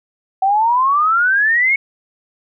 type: exponential sweep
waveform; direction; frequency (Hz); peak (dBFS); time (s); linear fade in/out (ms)
sine; up; 753 to 2217; -11; 0.42-1.76; 5
effects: none